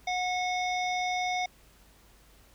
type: harmonic tone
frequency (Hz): 729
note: F#5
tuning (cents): -26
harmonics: 1 / 3 / 5 / 7 / 8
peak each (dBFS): -29 / -33 / -39 / -45 / -45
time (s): 0.07-1.46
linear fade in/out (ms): 5
effects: added 50 Hz sine -60 dBFS peak until 2.54 s + pink hiss -60 dBFS RMS until 2.54 s